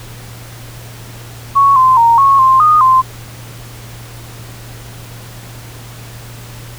sine tone with pitch steps, 1110 / 1036 / 928 / 1098 / 1051 / 1231 / 1041 Hz, C#6 / C6 / A#5 / C#6 / C6 / D#6 / C6, +2 / -17 / -8 / -17 / +7 / -19 / -9 cents, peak -5 dBFS, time 1.55-3.02 s, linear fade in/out 20 ms, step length 210 ms, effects added 117 Hz sine -31 dBFS peak until 6.78 s + pink hiss -35 dBFS RMS until 6.78 s

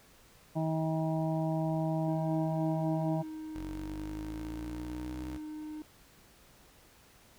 harmonic tone, 159.5 Hz, D#3, 43 cents sharp, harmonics 1 / 2 / 4 / 5 / 6, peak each -31 / -35 / -36 / -41 / -44 dBFS, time 0.55-3.23 s, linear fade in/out 20 ms
triangle tone with pitch glide, 315.8 to 306.5 Hz, D#4 to D#4, +26 to -26 cents, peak -37 dBFS, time 2.08-5.82 s, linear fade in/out 0 ms, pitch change -52 cents, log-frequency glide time 2.5-5.18 s
sawtooth linear sweep, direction up, 45.73 to 65.41 Hz, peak -37 dBFS, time 3.55-5.38 s, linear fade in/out 10 ms
effects pink hiss -60 dBFS RMS until 7.38 s

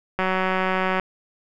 click train, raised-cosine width 0.5 ms, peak -8 dBFS, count 152, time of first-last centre 0.19-0.997 s, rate 187 Hz, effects none

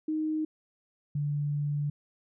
sine tone pair in turn, 311.1 / 145.89 Hz, D#4 / D3, 0 / -11 cents, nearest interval octave + minor second, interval 1311 cents, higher first, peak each -27 dBFS, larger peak neither, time 0.08-0.45 / 1.15-1.9 s, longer second, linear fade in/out 5 ms, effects none

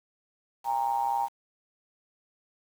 triangle ring-modulated tone, 62 Hz, B1, 7 cents sharp, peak -20 dBFS, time 0.64-1.29 s, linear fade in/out 50 ms, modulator 865 Hz, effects 8-bit

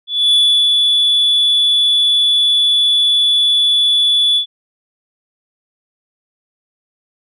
sine tone with ADSR envelope, 3443 Hz, A7, 38 cents flat, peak -5 dBFS, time 0.07-4.46 s, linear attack 260 ms, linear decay 350 ms, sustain -3 dB, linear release 100 ms, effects tanh soft clip ceiling -7 dBFS

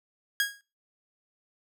sawtooth tone with exponential decay, 1642 Hz, G#6, 20 cents flat, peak -17 dBFS, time 0.4-0.61 s, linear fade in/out 1 ms, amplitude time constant 44 ms, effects noise-tail reverb RT60 0.3 s tail -19 dB re dry

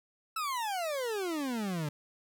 40% pulse exponential sweep, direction down, 1339 to 142.9 Hz, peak -31 dBFS, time 0.36-1.89 s, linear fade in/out 5 ms, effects 12-bit

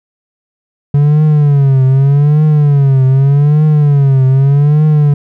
triangle tone with vibrato, 142 Hz, C#3, 42 cents sharp, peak -3 dBFS, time 0.94-5.14 s, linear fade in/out 5 ms, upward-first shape triangle, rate 0.83 Hz, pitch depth 150 cents each way, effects none

